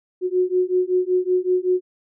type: beating tone pair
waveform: sine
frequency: 362.8 / 368.1 Hz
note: F#4 / F#4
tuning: -34 / -9 cents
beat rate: 5.3 Hz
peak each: -20 dBFS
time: 0.21-1.81 s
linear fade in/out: 50 ms
effects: none